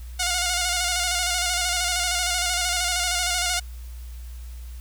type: tone with vibrato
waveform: 5% pulse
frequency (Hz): 716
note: F5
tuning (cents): +43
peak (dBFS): -10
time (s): 0.19-3.6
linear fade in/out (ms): 10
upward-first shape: square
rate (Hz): 13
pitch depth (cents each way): 35
effects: added 60 Hz sine -34 dBFS peak until 4.8 s + white hiss -52 dBFS RMS until 4.8 s